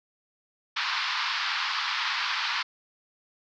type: band-pass noise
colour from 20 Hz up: pink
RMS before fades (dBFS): -29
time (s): 0.76-2.63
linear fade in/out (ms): 10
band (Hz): 950 to 5000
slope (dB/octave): 48
effects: none